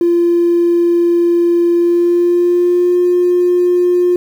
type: tone with pitch glide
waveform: triangle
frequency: 344.3 to 355.6 Hz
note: F4 to F4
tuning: -25 to +31 cents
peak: -5 dBFS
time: 0.01-4.16 s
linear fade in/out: 2 ms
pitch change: +56 cents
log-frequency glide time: 1.76-2.94 s
effects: tanh soft clip ceiling -6 dBFS + 7-bit